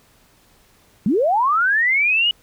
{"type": "linear sweep", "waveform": "sine", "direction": "up", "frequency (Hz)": [173.2, 2960], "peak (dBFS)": -14, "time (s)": [1.06, 2.31], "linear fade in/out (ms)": 2, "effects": ["pink hiss -55 dBFS RMS until 2.42 s"]}